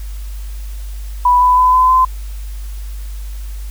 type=tone with pitch steps; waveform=sine; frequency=987.8 / 997.5 / 1007.4 / 1017.3 / 1027.4 Hz; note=B5 / B5 / B5 / C6 / C6; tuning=0 / +17 / +34 / -49 / -32 cents; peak=-7 dBFS; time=1.25-2.05 s; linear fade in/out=5 ms; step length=160 ms; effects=added 50 Hz sine -23 dBFS peak until 3.7 s + white hiss -42 dBFS RMS until 3.7 s